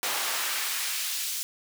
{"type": "noise with high-pass filter sweep", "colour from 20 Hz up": "pink", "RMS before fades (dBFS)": -30, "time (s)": [0.03, 1.43], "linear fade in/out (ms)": 0, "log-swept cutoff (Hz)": [700, 4500], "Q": 0.71, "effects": []}